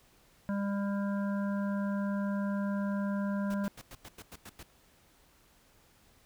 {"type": "harmonic tone", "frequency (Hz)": 200.1, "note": "G3", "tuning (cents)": 36, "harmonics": [1, 3, 5, 7, 8], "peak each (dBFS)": [-30, -40, -44, -47, -48], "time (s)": [0.49, 3.68], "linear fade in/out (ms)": 0}
{"type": "noise bursts", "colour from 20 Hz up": "pink", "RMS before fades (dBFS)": -47, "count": 9, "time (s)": [3.5, 4.631], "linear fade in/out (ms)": 5, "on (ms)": 43, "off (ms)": 93}
{"effects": ["pink hiss -64 dBFS RMS until 6.25 s"]}